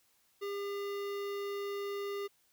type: tone with notch filter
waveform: square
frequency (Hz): 402.5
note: G4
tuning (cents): +46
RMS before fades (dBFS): -38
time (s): 0.41-2.28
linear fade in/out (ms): 20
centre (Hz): 8400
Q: 0.88
effects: white hiss -71 dBFS RMS until 2.52 s